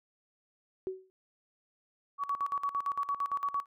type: tone with exponential decay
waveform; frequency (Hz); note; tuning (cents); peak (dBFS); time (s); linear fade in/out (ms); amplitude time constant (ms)
sine; 376.4; F#4; +30; -29; 0.87-1.1; 0; 50
type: tone with tremolo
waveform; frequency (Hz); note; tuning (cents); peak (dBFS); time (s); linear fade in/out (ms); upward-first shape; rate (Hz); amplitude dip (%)
sine; 1129; C#6; +31; -28; 2.18-3.66; 50; square; 8.8; 80
effects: none